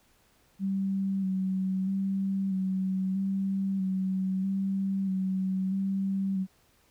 sine tone with vibrato, 191.5 Hz, G3, 40 cents flat, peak -26 dBFS, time 0.59-6.47 s, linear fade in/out 50 ms, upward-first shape square, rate 0.78 Hz, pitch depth 23 cents each way, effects pink hiss -65 dBFS RMS until 6.9 s

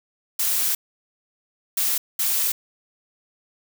blue noise bursts at uneven times, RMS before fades -22 dBFS, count 3, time 0.39-0.75 / 1.77-1.98 / 2.19-2.52 s, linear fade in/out 5 ms, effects none

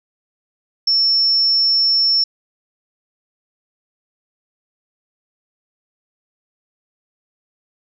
sine tone, 5400 Hz, E8, 41 cents sharp, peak -12 dBFS, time 0.87-2.24 s, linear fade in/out 5 ms, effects none

